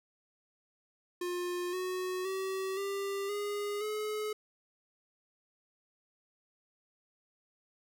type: tone with pitch steps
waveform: square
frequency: 355.1 / 368.3 / 381.9 / 396.1 / 410.7 / 426 Hz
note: F4 / F#4 / G4 / G4 / G#4 / G#4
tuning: +29 / -8 / -45 / +18 / -19 / +44 cents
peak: -34 dBFS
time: 1.21-4.33 s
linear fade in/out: 5 ms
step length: 520 ms
effects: none